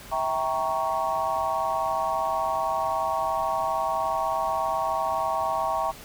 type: chord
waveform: sine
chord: E diminished seventh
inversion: none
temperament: equal with one note detuned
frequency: 652.4 / 784 / 932.3 / 1108.7 Hz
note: E5 / G5 / Bb5 / Db6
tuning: -18 / 0 / 0 / 0 cents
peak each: -29 dBFS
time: 0.11-5.92 s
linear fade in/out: 20 ms
effects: pink hiss -44 dBFS RMS until 6.04 s